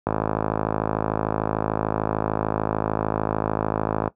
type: click train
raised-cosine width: 1 ms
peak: -7 dBFS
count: 215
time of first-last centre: 0.07-4.077 s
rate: 53.4 Hz
effects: noise-tail reverb RT60 0.1 s tail -18 dB re dry + high-pass 80 Hz 12 dB/octave